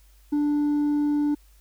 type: tone with hard clipping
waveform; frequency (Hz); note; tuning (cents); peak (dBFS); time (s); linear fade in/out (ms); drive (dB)
triangle; 293.7; D4; 0; -19; 0.32-1.35; 10; 1
effects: added 50 Hz sine -52 dBFS peak until 1.6 s + white hiss -62 dBFS RMS until 1.6 s